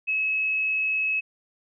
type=tone; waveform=sine; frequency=2576 Hz; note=E7; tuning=41 cents flat; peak=-22 dBFS; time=0.07-1.21 s; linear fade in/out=20 ms; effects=none